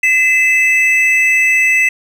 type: tone pair together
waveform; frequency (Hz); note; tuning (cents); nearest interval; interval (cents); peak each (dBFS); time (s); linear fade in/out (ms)
triangle; 2034 / 2620; C7 / E7; -50 / -11; major third; 439; -10; 0.03-1.89; 5
effects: none